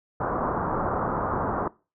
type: low-pass noise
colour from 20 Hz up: white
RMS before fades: -27 dBFS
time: 0.2-1.68 s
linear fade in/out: 5 ms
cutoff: 1300 Hz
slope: 48 dB/octave
effects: noise-tail reverb RT60 0.3 s tail -21 dB re dry